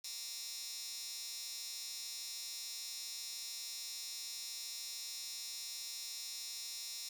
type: tone with high-pass filter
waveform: 15% pulse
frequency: 233.1 Hz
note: A#3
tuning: in tune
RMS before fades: -45 dBFS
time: 0.04-7.09 s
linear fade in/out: 5 ms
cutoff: 5100 Hz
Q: 2.3
effects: none